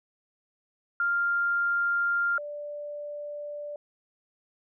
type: tone pair in turn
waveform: sine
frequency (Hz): 1396.9 / 587.3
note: F6 / D5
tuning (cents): 0 / 0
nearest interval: octave + minor third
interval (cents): 1500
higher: first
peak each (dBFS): -23 / -34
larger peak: first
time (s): 1-2.38 / 2.38-3.76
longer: neither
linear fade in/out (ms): 2
effects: none